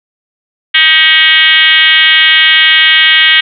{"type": "tone with frequency modulation", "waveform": "sine", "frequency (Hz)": 2562, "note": "E7", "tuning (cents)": -50, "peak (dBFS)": -3, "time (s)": [0.74, 3.41], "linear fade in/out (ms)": 10, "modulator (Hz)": 328, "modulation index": 2.8, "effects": []}